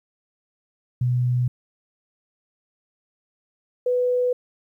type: tone pair in turn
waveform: sine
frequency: 124 / 496 Hz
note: B2 / B4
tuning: +7 / +7 cents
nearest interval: 2 octaves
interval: 2400 cents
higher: second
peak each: -18 dBFS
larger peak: neither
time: 1.01-1.48 / 3.86-4.33 s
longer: neither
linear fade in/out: 5 ms
effects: 10-bit

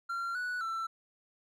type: tone with pitch steps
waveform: triangle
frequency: 1376 / 1476 / 1337 Hz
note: F6 / F#6 / E6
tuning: -26 / -5 / +24 cents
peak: -31 dBFS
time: 0.09-0.87 s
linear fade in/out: 10 ms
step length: 260 ms
effects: none

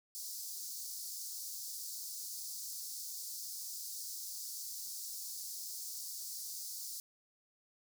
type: high-pass noise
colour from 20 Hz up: pink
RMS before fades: -44 dBFS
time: 0.15-7 s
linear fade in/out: 0 ms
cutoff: 4600 Hz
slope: 48 dB/octave
effects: none

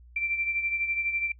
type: beating tone pair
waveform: sine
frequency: 2349 / 2361 Hz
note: D7 / D7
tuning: 0 / +9 cents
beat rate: 12 Hz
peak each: -27 / -34 dBFS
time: 0.16-1.32 s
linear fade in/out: 5 ms
effects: noise-tail reverb RT60 0.1 s tail -26 dB re dry + added 60 Hz sine -49 dBFS peak until 1.39 s

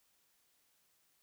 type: silence
effects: white hiss -74 dBFS RMS until 1.22 s

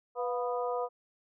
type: harmonic tone with a mistuned harmonic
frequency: 246.7 Hz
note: B3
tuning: 2 cents flat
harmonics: 2 / 3 / 4 / 5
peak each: -32 / -36 / -38 / -40 dBFS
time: 0.15-0.89 s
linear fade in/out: 50 ms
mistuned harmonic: 3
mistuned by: -63 cents
effects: none

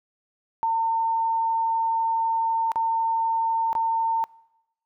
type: tone with dropouts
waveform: sine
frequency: 906 Hz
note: A#5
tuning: 50 cents flat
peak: -20 dBFS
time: 0.63-4.24 s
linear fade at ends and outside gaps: 0 ms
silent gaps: 2.718-2.758 / 3.73-3.752 s
effects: noise-tail reverb RT60 0.9 s tail -24 dB re dry

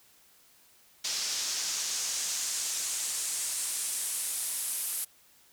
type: noise with band-pass filter sweep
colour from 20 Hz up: pink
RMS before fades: -33 dBFS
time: 1.04-5.05 s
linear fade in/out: 10 ms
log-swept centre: 5400 to 11000 Hz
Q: 1.9
effects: white hiss -61 dBFS RMS until 5.52 s

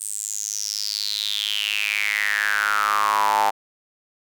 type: tone with high-pass filter sweep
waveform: square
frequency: 52.1 Hz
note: G#1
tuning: 6 cents sharp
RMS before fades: -23 dBFS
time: 0-3.51 s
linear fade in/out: 20 ms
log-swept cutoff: 8800 to 810 Hz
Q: 7.7
effects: none

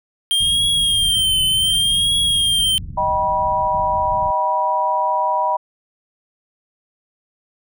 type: tone with vibrato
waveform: square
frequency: 3183 Hz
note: G7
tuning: 26 cents sharp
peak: -15 dBFS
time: 0.31-2.78 s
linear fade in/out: 0 ms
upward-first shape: triangle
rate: 0.67 Hz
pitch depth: 79 cents each way
type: low-pass noise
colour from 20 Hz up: pink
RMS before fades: -31 dBFS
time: 0.4-4.31 s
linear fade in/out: 5 ms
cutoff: 180 Hz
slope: 24 dB/octave
type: chord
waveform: sine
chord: Eb augmented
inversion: none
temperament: just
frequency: 622.3 / 777.8 / 972.3 Hz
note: Eb5 / G5 / B5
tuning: 0 / -14 / -27 cents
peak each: -23 / -23 / -17 dBFS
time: 2.97-5.57 s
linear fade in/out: 10 ms
effects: none

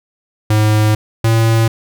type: tone pair in turn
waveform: square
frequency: 107.2 / 113.27 Hz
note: A2 / A#2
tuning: -45 / -49 cents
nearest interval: minor second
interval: 96 cents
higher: second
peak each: -10 dBFS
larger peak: neither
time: 0.5-0.95 / 1.24-1.68 s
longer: first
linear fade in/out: 5 ms
effects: none

